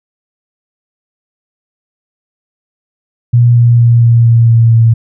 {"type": "tone with pitch steps", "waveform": "sine", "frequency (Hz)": [120, 119.03, 118.07, 117.12, 116.18, 115.24, 114.32], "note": ["B2", "A#2", "A#2", "A#2", "A#2", "A#2", "A#2"], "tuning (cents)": [-49, 37, 23, 9, -5, -19, -33], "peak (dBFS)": -3, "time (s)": [3.33, 4.94], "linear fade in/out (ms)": 10, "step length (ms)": 230, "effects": []}